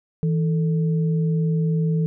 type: tone pair together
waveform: sine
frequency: 161.14 / 440 Hz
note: E3 / A4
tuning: -39 / 0 cents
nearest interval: octave + perfect fourth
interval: 1739 cents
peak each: -18 / -30 dBFS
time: 0.23-2.06 s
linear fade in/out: 0 ms
effects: none